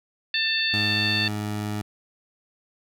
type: harmonic tone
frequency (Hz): 892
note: A5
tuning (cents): +23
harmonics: 2 / 3 / 4 / 5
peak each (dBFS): -27 / -27 / -27 / -27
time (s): 0.34-1.28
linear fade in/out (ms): 2
type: tone with pitch glide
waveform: 20% pulse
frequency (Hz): 103.83 to 104.92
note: G#2 to G#2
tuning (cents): 0 to +18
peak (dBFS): -22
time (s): 0.73-1.82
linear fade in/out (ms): 10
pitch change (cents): +18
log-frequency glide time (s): 0.85-1.24
effects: none